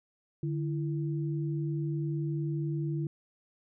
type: tone pair together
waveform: sine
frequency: 148.09 / 332.8 Hz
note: D3 / E4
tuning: +15 / +17 cents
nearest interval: octave + major second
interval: 1402 cents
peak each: -30 / -36 dBFS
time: 0.43-3.07 s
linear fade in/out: 2 ms
effects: none